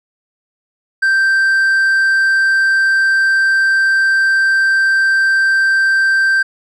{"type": "tone", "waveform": "triangle", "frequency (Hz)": 1567, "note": "G6", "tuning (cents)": -1, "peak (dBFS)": -8, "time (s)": [1.02, 6.43], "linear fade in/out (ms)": 10, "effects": ["resampled to 24000 Hz"]}